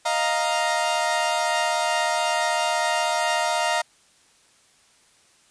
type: chord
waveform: sawtooth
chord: Eb suspended second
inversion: none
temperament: equal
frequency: 622.3 / 698.5 / 932.3 Hz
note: Eb5 / F5 / Bb5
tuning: 0 / 0 / 0 cents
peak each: -23 / -21 / -21 dBFS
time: 0.05-3.82 s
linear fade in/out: 10 ms
effects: white hiss -58 dBFS RMS until 5.5 s + resampled to 22050 Hz